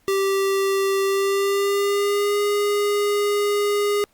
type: tone with pitch glide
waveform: square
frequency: 390.5 to 410.6 Hz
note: G4 to G#4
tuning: -7 to -20 cents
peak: -19 dBFS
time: 0.08-4.04 s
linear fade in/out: 0 ms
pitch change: +87 cents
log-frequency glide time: 1.04-2.4 s
effects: pink hiss -62 dBFS RMS until 4.13 s + Opus 48 kbps